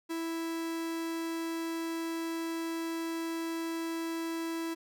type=tone; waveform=45% pulse; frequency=329.6 Hz; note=E4; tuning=in tune; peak=-33 dBFS; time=0.09-4.75 s; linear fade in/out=20 ms; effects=none